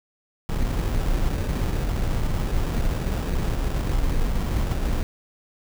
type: noise with sample-and-hold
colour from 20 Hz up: brown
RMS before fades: -23 dBFS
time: 0.49-5.03 s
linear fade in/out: 0 ms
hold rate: 2100 Hz
effects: none